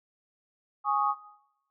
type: chord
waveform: sine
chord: Ab suspended fourth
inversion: none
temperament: just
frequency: 830.6 / 1107.5 / 1245.9 Hz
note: Ab5 / Db6 / Eb6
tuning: 0 / -2 / +2 cents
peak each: -28 dBFS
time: 0.84-1.15 s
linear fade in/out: 50 ms
effects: noise-tail reverb RT60 0.9 s tail -19 dB re dry